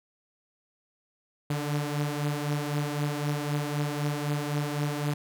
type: beating tone pair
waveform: sawtooth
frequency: 145.7 / 149.6 Hz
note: D3 / D3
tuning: -13 / +32 cents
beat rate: 3.9 Hz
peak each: -25 / -29 dBFS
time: 1.5-5.14 s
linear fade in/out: 5 ms
effects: none